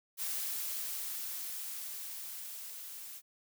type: noise with level ramp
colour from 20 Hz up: blue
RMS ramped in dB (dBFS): -36 to -47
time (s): 0.17-3.22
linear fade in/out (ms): 50
effects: none